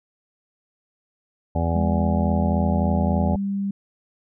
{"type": "harmonic tone", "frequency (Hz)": 83.5, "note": "E2", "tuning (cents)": 23, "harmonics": [1, 2, 3, 4, 5, 6, 7, 8, 9, 10], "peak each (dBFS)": [-22, -26, -29, -38, -35, -37, -29, -42, -31, -32], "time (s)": [1.55, 3.36], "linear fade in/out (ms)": 5}
{"type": "tone with pitch glide", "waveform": "sine", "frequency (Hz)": [203.1, 198.12], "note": ["G#3", "G3"], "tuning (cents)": [-38, 19], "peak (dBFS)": -22, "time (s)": [1.75, 3.71], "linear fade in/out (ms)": 5, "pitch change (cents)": -43, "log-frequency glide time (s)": [2.29, 2.85]}
{"effects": []}